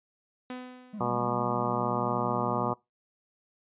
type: tone with exponential decay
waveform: sawtooth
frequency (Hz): 251.8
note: B3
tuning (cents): +34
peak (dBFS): -31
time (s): 0.5-1.38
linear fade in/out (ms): 2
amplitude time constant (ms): 190
type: tone with vibrato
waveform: triangle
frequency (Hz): 200.7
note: G3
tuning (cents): +41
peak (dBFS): -34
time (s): 0.93-2.72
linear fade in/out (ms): 10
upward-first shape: sine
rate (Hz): 8.8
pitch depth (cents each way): 130
type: harmonic tone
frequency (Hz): 121.5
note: B2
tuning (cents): -28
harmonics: 1 / 2 / 3 / 4 / 5 / 6 / 7 / 8 / 9 / 10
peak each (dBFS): -36 / -36 / -36 / -36 / -36 / -36 / -36 / -36 / -36 / -36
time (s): 1-2.74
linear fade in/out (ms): 10
effects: noise-tail reverb RT60 0.2 s tail -22 dB re dry + resampled to 8000 Hz